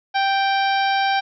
harmonic tone with a mistuned harmonic, 784 Hz, G5, in tune, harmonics 1 / 2 / 3 / 4 / 5 / 6 / 7, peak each -18 / -24 / -28 / -30 / -32 / -34 / -35 dBFS, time 0.14-1.21 s, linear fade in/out 20 ms, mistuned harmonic 5, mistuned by -33 cents, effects none

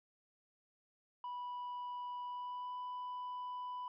sine tone with pitch glide, 983 to 993.3 Hz, B5 to B5, -8 to +10 cents, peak -38 dBFS, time 1.24-3.88 s, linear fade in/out 2 ms, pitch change +18 cents, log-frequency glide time 2.24-2.76 s, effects tanh soft clip ceiling -40 dBFS

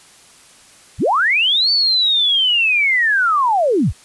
sine linear two-way sweep, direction up then down, 30.87 to 4555 to 30.87 Hz, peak -12 dBFS, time 0.98-3.93 s, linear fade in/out 50 ms, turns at 1.71 s, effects white hiss -46 dBFS RMS until 4.04 s + resampled to 24000 Hz

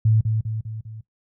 sine tone with echo, 110 Hz, A2, in tune, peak -14 dBFS, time 0.05-0.21 s, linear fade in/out 5 ms, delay 200 ms, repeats 4, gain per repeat -5 dB, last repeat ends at 1.01 s, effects noise-tail reverb RT60 0.1 s tail -18 dB re dry

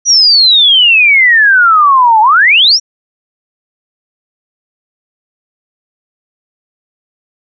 sine exponential two-way sweep, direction down then up, 5910 to 845 to 5910 Hz, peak -3 dBFS, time 0.05-2.8 s, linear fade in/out 50 ms, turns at 2.21 s, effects none

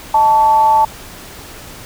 sine tone with amplitude modulation, 880 Hz, A5, in tune, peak -5 dBFS, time 0.14-0.85 s, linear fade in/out 5 ms, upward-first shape sine, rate 252 Hz, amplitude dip 50%, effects pink hiss -34 dBFS RMS until 1.85 s

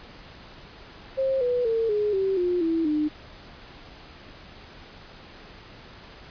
sine tone with pitch steps, 533 / 491.6 / 453.4 / 418.2 / 385.7 / 355.7 / 328.1 / 302.6 Hz, C5 / B4 / A#4 / G#4 / G4 / F4 / E4 / D#4, +32 / -8 / -48 / +12 / -28 / +32 / -8 / -48 cents, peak -21 dBFS, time 1.17-3.09 s, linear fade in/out 20 ms, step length 240 ms, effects pink hiss -46 dBFS RMS until 6.3 s + resampled to 11025 Hz

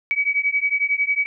sine beating tone pair, 2268 / 2279 Hz, C#7 / C#7, +39 / +47 cents, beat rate 11 Hz, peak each -21 dBFS, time 0.11-1.26 s, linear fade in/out 0 ms, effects none

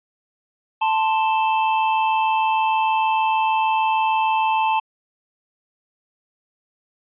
square tone pair together, 880 / 1046.5 Hz, A5 / C6, 0 / 0 cents, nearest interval minor third, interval 300 cents, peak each -18 / -26 dBFS, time 0.81-4.8 s, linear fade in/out 10 ms, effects resampled to 8000 Hz

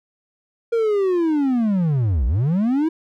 triangle linear two-way sweep, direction down then up, 471.5 to 54.8 to 331.5 Hz, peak -14 dBFS, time 0.72-2.89 s, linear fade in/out 10 ms, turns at 2.26 s, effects none

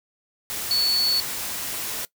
sine tone in noise, 4435 Hz, C#8, in tune, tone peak -18 dBFS, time 0.71-1.2 s, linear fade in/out 0 ms, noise white, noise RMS -30 dBFS, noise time 0.5-2.05 s, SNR +9 dB, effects noise-tail reverb RT60 0.1 s tail -20 dB re dry

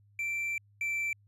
triangle tone pair in turn, 2345 / 2337 Hz, D7 / D7, -3 / -9 cents, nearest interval unison, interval 6 cents, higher first, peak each -29 / -28 dBFS, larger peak second, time 0.19-0.58 / 0.81-1.13 s, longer first, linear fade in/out 2 ms, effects added 102 Hz sine -60 dBFS peak until 1.27 s + resampled to 32000 Hz

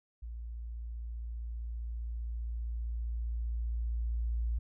sine tone with level ramp, 57.6 Hz, A#1, 20 cents flat, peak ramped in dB -39 to -29 dBFS, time 0.22-4.59 s, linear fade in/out 10 ms, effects none

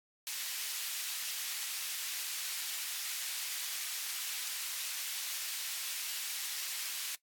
pink high-pass noise, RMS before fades -39 dBFS, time 0.27-7.15 s, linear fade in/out 0 ms, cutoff 2700 Hz, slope 12 dB/octave, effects noise-tail reverb RT60 0.1 s tail -18 dB re dry + AAC 64 kbps

